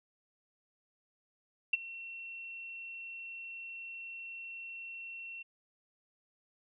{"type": "tone with ADSR envelope", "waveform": "sine", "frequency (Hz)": 2716, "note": "F7", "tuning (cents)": -49, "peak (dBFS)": -22, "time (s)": [1.73, 5.43], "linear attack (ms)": 6, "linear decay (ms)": 21, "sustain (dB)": -20, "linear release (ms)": 12, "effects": []}